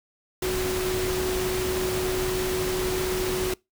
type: tone in noise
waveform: sine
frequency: 370 Hz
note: F#4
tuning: in tune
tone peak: -25 dBFS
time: 0.42-3.54 s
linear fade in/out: 5 ms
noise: pink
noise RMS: -30 dBFS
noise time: 0.42-3.54 s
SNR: +2 dB
effects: noise-tail reverb RT60 0.2 s tail -24 dB re dry